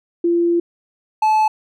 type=tone pair in turn; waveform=sine / triangle; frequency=342.6 / 865.7 Hz; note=F4 / A5; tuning=-33 / -28 cents; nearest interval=octave + major third; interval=1605 cents; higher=second; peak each=-13 / -10 dBFS; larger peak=second; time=0.24-0.6 / 1.22-1.48 s; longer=first; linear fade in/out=5 ms; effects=none